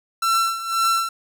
45% pulse tone with tremolo, 1346 Hz, E6, 36 cents sharp, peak -16 dBFS, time 0.22-1.09 s, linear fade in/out 5 ms, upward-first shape sine, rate 1.9 Hz, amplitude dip 75%, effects none

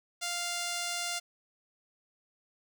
5% pulse tone, 698.5 Hz, F5, in tune, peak -21 dBFS, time 0.21-1.2 s, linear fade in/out 20 ms, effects none

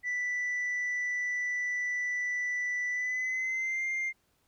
sine tone with pitch glide, 1975.5 to 2105 Hz, B6 to C7, 0 to +10 cents, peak -27 dBFS, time 0.03-4.13 s, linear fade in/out 50 ms, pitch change +110 cents, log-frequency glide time 2.9-3.86 s, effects tanh soft clip ceiling -28 dBFS + pink hiss -72 dBFS RMS until 4.47 s

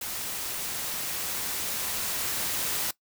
white noise with level ramp, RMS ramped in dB -34 to -29 dBFS, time 0.01-2.91 s, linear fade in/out 5 ms, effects noise-tail reverb RT60 0.1 s tail -19 dB re dry

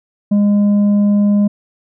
triangle tone with tanh clipping, 204.7 Hz, G#3, 25 cents flat, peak -10 dBFS, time 0.31-1.48 s, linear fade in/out 10 ms, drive 9 dB, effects none

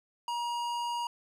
sine tone with tanh clipping, 951 Hz, A#5, 34 cents sharp, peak -33 dBFS, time 0.28-1.07 s, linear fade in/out 2 ms, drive 17 dB, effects none

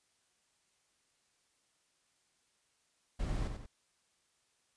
brown noise with echo, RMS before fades -36 dBFS, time 3.19-3.48 s, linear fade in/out 10 ms, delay 92 ms, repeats 2, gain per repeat -6 dB, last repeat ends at 3.664 s, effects white hiss -75 dBFS RMS until 4.76 s + resampled to 22050 Hz

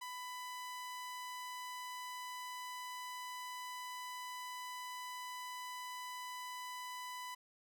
sawtooth tone, 997 Hz, B5, 16 cents sharp, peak -40 dBFS, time 0.01-7.35 s, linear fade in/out 10 ms, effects none

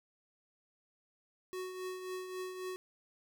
square tone with tremolo, 370 Hz, F#4, in tune, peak -38 dBFS, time 1.53-2.76 s, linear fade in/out 0 ms, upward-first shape triangle, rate 3.7 Hz, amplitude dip 55%, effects none

